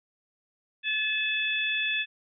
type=harmonic tone; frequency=863 Hz; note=A5; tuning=34 cents flat; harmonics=2 / 3 / 4; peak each=-31 / -28 / -31 dBFS; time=0.83-2.06 s; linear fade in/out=50 ms; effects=none